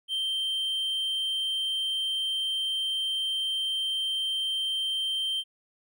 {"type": "tone", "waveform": "triangle", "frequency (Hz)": 3136, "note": "G7", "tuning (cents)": 0, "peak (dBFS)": -25, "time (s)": [0.08, 5.44], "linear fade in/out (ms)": 50, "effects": []}